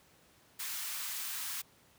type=high-pass noise; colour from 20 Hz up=white; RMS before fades=-39 dBFS; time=0.59-1.62 s; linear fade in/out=10 ms; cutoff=1000 Hz; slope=24 dB/octave; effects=pink hiss -64 dBFS RMS until 1.98 s + high-pass 80 Hz 12 dB/octave